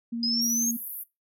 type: tone with vibrato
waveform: sine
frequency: 233.1 Hz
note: A#3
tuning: in tune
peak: -28 dBFS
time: 0.12-0.77 s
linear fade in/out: 10 ms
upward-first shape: triangle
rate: 13 Hz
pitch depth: 10 cents each way
type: exponential sweep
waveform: sine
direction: up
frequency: 4978 to 6600 Hz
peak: -24 dBFS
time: 0.23-0.71 s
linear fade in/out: 2 ms
type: band-pass noise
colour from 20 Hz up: pink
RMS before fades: -37 dBFS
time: 0.41-1.04 s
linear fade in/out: 10 ms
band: 11000 to 15000 Hz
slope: 96 dB/octave
effects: noise-tail reverb RT60 0.2 s tail -20 dB re dry